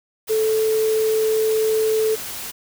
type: tone in noise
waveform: sine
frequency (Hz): 438.2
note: A4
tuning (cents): -7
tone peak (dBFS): -16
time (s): 0.29-2.16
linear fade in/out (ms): 20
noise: white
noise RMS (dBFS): -31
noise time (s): 0.27-2.52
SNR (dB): +12
effects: none